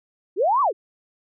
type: linear two-way sweep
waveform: sine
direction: up then down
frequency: 319.9 to 1174.7 to 319.9 Hz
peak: -16 dBFS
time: 0.36-0.73 s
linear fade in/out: 50 ms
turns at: 0.61 s
effects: none